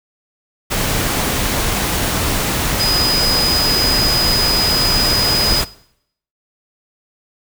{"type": "tone in noise", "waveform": "sine", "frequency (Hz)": 4978, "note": "D#8", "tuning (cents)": 0, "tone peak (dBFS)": -14, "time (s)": [2.79, 5.62], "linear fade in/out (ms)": 20, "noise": "pink", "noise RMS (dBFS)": -18, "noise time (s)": [0.7, 5.65], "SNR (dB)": 1, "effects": ["noise-tail reverb RT60 0.7 s tail -19 dB re dry"]}